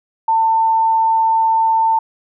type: tone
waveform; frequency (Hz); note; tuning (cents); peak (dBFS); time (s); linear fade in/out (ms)
sine; 896; A5; +31; -11; 0.28-1.99; 5
effects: none